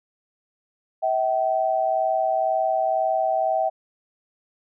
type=tone pair together; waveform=sine; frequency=645 / 767 Hz; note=E5 / G5; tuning=-38 / -38 cents; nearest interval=minor third; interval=300 cents; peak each=-22 dBFS; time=1.02-3.7 s; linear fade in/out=20 ms; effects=none